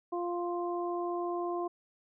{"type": "harmonic tone", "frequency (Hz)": 349.2, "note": "F4", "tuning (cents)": 0, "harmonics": [1, 2, 3], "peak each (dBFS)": [-33, -37, -39], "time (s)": [0.12, 1.68], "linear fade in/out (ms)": 10, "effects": []}